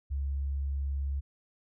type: tone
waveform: sine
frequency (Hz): 69.3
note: C#2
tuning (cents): 0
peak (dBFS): -29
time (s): 0.1-1.21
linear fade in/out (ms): 20
effects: none